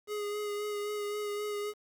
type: tone with vibrato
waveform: square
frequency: 415.3 Hz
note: G#4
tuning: in tune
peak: -34 dBFS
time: 0.07-1.74 s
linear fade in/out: 50 ms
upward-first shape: sine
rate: 3.8 Hz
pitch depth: 20 cents each way
effects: 10-bit